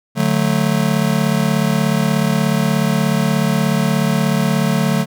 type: chord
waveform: square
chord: D major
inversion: none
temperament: just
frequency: 146.83 / 183.54 / 220.2 Hz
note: D3 / F#3 / A3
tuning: 0 / -14 / +2 cents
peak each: -19 dBFS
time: 0.15-5.06 s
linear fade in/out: 50 ms
effects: none